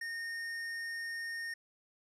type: tone with hard clipping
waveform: triangle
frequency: 1839 Hz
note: A#6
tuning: 24 cents flat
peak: -39 dBFS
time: 0.01-1.54 s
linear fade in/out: 5 ms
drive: 13 dB
effects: none